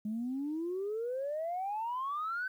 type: exponential sweep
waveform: sine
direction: up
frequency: 207.7 to 1548 Hz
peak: -32 dBFS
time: 0.05-2.48 s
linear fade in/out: 5 ms
effects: tanh soft clip ceiling -29 dBFS + 11-bit

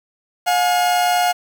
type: tone pair together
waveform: 40% pulse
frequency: 715.8 / 840 Hz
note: F5 / G#5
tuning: +42 / +19 cents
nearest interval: minor third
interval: 277 cents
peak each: -14 / -23 dBFS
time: 0.46-1.33 s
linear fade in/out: 20 ms
effects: 7-bit

